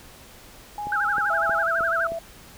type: tone with pitch glide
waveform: sine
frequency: 830.6 to 823.9 Hz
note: G#5 to G#5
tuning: 0 to -14 cents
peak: -28 dBFS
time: 0.78-1.63 s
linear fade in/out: 2 ms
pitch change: -14 cents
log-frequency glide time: 0.92-0.99 s
type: click train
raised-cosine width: 2 ms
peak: -23 dBFS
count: 5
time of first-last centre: 0.87-2.12 s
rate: 3.2 Hz
type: tone with vibrato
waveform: sine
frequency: 1440 Hz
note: F#6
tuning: 47 cents flat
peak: -21 dBFS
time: 0.92-2.07 s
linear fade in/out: 2 ms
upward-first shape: sine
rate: 12 Hz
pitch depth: 200 cents each way
type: tone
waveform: sine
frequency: 665 Hz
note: E5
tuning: 15 cents sharp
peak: -27 dBFS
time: 1.3-2.19 s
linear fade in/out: 5 ms
effects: pink hiss -47 dBFS RMS until 2.57 s